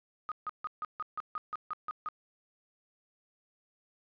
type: tone bursts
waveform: sine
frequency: 1244.5 Hz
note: D#6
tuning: in tune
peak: -33 dBFS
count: 11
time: 0.29-2.087 s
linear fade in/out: 0 ms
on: 27 ms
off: 150 ms
effects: resampled to 11025 Hz + 11-bit